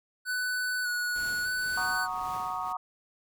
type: tone with vibrato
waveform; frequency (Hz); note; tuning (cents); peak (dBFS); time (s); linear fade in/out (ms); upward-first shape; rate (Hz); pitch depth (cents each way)
square; 1480; F#6; 0; -29; 0.25-2.08; 50; square; 0.83; 18
type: noise with tremolo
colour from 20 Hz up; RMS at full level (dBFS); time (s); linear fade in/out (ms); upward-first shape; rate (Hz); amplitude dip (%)
pink; -45; 1.15-2.73; 10; triangle; 1.9; 70
type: chord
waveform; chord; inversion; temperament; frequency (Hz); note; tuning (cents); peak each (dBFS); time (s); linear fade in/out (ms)
sine; D# minor seventh; first; equal; 740 / 932.3 / 1108.7 / 1244.5; F#5 / A#5 / C#6 / D#6; 0 / 0 / 0 / 0; -36; 1.77-2.77; 5
effects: none